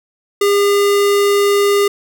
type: tone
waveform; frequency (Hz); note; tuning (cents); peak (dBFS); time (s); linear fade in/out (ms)
square; 404.4; G#4; -46; -11; 0.41-1.88; 5
effects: none